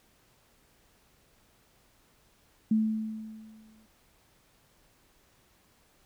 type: tone with exponential decay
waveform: sine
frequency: 218.5 Hz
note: A3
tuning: 12 cents flat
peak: -20 dBFS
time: 2.71-3.86 s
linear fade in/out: 5 ms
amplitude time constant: 250 ms
effects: pink hiss -65 dBFS RMS until 6.05 s